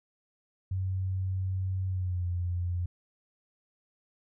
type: tone with pitch glide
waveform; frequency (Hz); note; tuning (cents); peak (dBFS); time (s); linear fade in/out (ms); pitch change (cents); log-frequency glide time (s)
sine; 94.1 to 88.31; F#2 to F2; +30 to +20; -28; 0.71-2.86; 5; -110; 1.87-2.26
effects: none